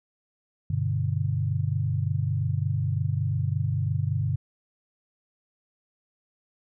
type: chord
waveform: sine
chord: G major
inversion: none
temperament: equal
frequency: 98 / 123.47 / 146.83 Hz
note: G2 / B2 / D3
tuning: 0 / 0 / 0 cents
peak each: -27 / -28 / -28 dBFS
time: 0.7-4.36 s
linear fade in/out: 5 ms
effects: none